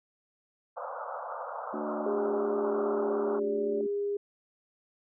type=band-pass noise; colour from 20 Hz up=pink; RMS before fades=-38 dBFS; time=0.76-3.4 s; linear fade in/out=20 ms; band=500 to 1400 Hz; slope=96 dB/octave
type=chord; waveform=sine; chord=D major; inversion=second; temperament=equal; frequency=220 / 293.7 / 370 Hz; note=A3 / D4 / F#4; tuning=0 / 0 / 0 cents; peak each=-38 dBFS; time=1.73-3.87 s; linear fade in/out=10 ms
type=tone with pitch glide; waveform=sine; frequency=612 to 582 Hz; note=D#5 to D5; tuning=-29 to -16 cents; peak=-37 dBFS; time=1.81-3.81 s; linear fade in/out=2 ms; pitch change=-87 cents; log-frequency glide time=1.95-3.55 s
type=tone; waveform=sine; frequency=406.1 Hz; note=G#4; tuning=39 cents flat; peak=-28 dBFS; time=2.06-4.17 s; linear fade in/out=5 ms
effects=none